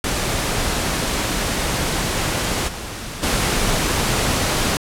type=noise with level steps; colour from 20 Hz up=pink; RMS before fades=-21 / -30 / -19 dBFS; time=0.04-4.77 s; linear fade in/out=2 ms; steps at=2.67 / 3.22 s; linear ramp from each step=20 ms; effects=low-pass 11000 Hz 12 dB/octave